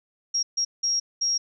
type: tone bursts at uneven times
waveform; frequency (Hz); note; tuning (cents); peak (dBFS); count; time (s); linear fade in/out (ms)
sine; 5600; F8; +4; -21; 4; 0.34-0.43 / 0.57-0.65 / 0.83-1 / 1.21-1.38; 10
effects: none